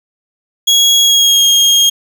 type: tone with pitch glide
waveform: 30% pulse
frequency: 3319 to 3245 Hz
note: G#7 to G#7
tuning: -2 to -41 cents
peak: -4 dBFS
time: 0.67-1.9 s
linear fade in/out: 10 ms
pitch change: -39 cents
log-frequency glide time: 1.02-1.45 s
effects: none